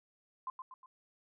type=tone with echo; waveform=sine; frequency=1038 Hz; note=C6; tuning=14 cents flat; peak=-36 dBFS; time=0.47-0.5 s; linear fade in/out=2 ms; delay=120 ms; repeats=3; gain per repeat=-6 dB; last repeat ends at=0.86 s; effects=none